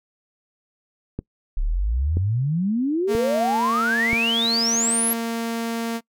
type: click train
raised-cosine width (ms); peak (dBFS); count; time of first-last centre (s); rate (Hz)
3; -14; 4; 1.19-4.131; 1.02
type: exponential sweep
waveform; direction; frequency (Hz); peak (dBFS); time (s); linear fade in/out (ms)
sine; up; 32.31 to 11700; -19; 1.57-5.13; 0
type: tone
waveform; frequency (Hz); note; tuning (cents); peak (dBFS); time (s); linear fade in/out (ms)
sawtooth; 230; A#3; -23; -20; 3.07-6.01; 50
effects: noise-tail reverb RT60 0.1 s tail -24 dB re dry